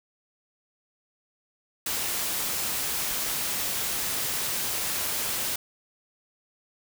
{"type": "noise", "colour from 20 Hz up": "white", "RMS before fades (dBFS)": -29, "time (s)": [1.86, 5.56], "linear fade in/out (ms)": 5, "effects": []}